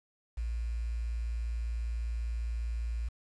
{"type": "tone with quantisation", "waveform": "sine", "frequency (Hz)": 57.4, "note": "A#1", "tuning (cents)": -26, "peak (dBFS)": -31, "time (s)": [0.37, 3.09], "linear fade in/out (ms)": 10, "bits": 9, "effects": ["resampled to 22050 Hz"]}